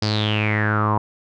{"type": "tone with low-pass filter sweep", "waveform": "sawtooth", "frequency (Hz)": 106.5, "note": "G#2", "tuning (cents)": 44, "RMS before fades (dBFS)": -20, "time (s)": [0.02, 0.98], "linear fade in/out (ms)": 5, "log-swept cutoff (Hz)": [5000, 940], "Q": 9.1, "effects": []}